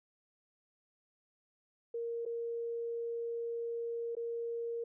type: tone with dropouts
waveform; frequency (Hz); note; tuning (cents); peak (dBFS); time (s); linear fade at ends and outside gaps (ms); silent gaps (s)
sine; 466.2; A#4; 0; -35; 1.94-4.84; 5; 2.253-2.261 / 4.152-4.167
effects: none